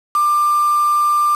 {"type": "tone with quantisation", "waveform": "sine", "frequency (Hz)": 1189, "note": "D6", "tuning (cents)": 21, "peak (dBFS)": -12, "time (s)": [0.15, 1.35], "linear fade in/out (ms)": 2, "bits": 4, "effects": ["low-pass 10000 Hz 12 dB/octave"]}